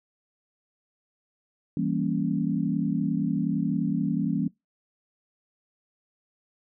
sine chord, E diminished seventh, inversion none, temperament equal, 164.81 / 196 / 233.1 / 277.2 Hz, E3 / G3 / Bb3 / Db4, 0 / 0 / 0 / 0 cents, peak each -29 dBFS, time 1.77-4.48 s, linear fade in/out 2 ms, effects noise-tail reverb RT60 0.2 s tail -24 dB re dry

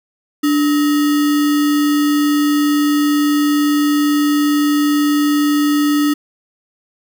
sine tone with sample-and-hold, 293.7 Hz, D4, in tune, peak -11 dBFS, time 0.43-6.14 s, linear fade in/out 10 ms, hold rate 1575 Hz, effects none

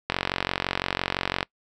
click train, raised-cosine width 0.3 ms, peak -7 dBFS, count 62, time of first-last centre 0.1-1.429 s, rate 45.9 Hz, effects noise-tail reverb RT60 0.1 s tail -25 dB re dry

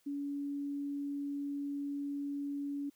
sine tone, 283.9 Hz, C#4, 41 cents sharp, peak -35 dBFS, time 0.06-2.9 s, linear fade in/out 10 ms, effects white hiss -72 dBFS RMS until 2.95 s

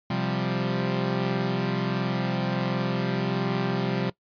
sawtooth chord, C suspended fourth, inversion none, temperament equal, 130.81 / 174.61 / 196 Hz, C3 / F3 / G3, 0 / 0 / 0 cents, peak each -25 dBFS, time 0.1-4.1 s, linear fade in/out 5 ms, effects noise-tail reverb RT60 0.1 s tail -20 dB re dry + resampled to 11025 Hz

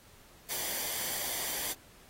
white noise with comb filter, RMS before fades -35 dBFS, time 0.49-1.74 s, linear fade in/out 20 ms, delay 0.75 ms, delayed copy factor -0.55, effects pink hiss -58 dBFS RMS until 2.09 s + AAC 48 kbps

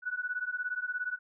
sine beating tone pair, 1470 / 1487 Hz, F#6 / F#6, -12 / +8 cents, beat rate 17 Hz, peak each -35 / -35 dBFS, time 0.02-1.19 s, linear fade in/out 50 ms, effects none

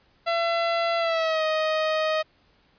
sawtooth tone with pitch glide, 675 to 626.2 Hz, E5 to D#5, +41 to +11 cents, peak -18 dBFS, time 0.26-2.23 s, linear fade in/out 20 ms, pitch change -130 cents, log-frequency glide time 0.98-1.44 s, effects pink hiss -62 dBFS RMS until 2.78 s + resampled to 11025 Hz

